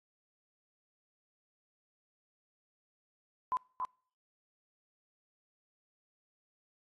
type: tone with echo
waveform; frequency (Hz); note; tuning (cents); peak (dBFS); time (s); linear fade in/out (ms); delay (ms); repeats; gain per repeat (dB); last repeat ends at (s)
sine; 1013; B5; +44; -29; 3.52-3.57; 0; 280; 1; -5; 3.85
effects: noise-tail reverb RT60 0.5 s tail -26 dB re dry + AAC 32 kbps